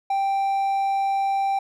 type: tone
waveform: triangle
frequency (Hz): 785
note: G5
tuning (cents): +2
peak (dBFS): -18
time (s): 0.1-1.59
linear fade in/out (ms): 5
effects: none